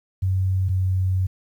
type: tone pair in turn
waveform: sine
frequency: 94.2 / 93.44 Hz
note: F#2 / F#2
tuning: +32 / +18 cents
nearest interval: unison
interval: 14 cents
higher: first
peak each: -18 dBFS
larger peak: neither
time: 0.22-0.69 / 0.69-1.27 s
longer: second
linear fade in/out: 10 ms
effects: 9-bit

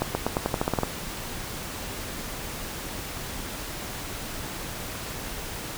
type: accelerating click train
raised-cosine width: 1 ms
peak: -9 dBFS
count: 11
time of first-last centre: 0.02-0.833 s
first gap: 130 ms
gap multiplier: 0.89
effects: pink hiss -35 dBFS RMS until 5.77 s

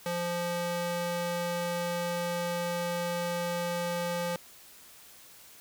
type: tone with high-pass filter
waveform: square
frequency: 173.7 Hz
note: F3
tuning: 9 cents flat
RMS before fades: -32 dBFS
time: 0.06-4.36 s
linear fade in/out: 0 ms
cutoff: 350 Hz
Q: 1.5
effects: white hiss -53 dBFS RMS until 5.6 s

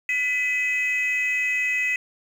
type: tone pair together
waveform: sine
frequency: 1999.1 / 2545 Hz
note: B6 / D#7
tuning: +21 / +39 cents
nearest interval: major third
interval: 418 cents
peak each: -22 dBFS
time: 0.09-1.96 s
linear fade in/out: 2 ms
effects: tanh soft clip ceiling -17 dBFS + 8-bit

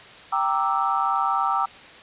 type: chord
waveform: sine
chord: E half-diminished seventh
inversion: first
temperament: equal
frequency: 784 / 932.3 / 1174.7 / 1318.5 Hz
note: G5 / Bb5 / D6 / E6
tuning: 0 / 0 / 0 / 0 cents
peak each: -25 / -27 / -25 / -25 dBFS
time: 0.32-1.66 s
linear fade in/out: 10 ms
effects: white hiss -44 dBFS RMS until 2.02 s + resampled to 8000 Hz

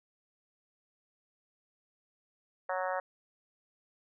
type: harmonic tone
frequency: 185 Hz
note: F#3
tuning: in tune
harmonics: 3 / 4 / 5 / 6 / 7 / 8 / 9 / 10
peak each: -35 / -37 / -39 / -41 / -42 / -43 / -44 / -45 dBFS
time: 2.69-3 s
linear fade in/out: 5 ms
effects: none

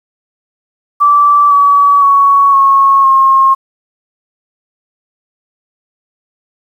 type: tone with pitch steps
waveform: sine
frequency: 1162 / 1139.4 / 1117.2 / 1095.5 / 1074.2 Hz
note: D6 / C#6 / C#6 / C#6 / C6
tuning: -19 / +47 / +13 / -21 / +45 cents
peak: -4 dBFS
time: 1-3.55 s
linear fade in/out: 20 ms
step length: 510 ms
effects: 7-bit

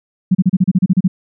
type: tone bursts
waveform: sine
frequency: 185 Hz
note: F#3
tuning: in tune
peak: -7 dBFS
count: 11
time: 0.31-1.08 s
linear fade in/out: 10 ms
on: 40 ms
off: 33 ms
effects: none

